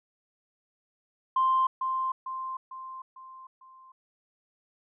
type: tone with echo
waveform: sine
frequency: 1046.5 Hz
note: C6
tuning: in tune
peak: -20 dBFS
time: 1.36-1.67 s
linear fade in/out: 5 ms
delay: 450 ms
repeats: 5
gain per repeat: -6 dB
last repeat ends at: 3.92 s
effects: tanh soft clip ceiling -16 dBFS